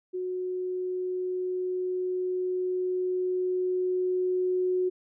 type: tone with level ramp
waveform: sine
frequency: 366.4 Hz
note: F#4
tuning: 17 cents flat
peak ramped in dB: -29 to -23 dBFS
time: 0.13-4.9 s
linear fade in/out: 20 ms
effects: none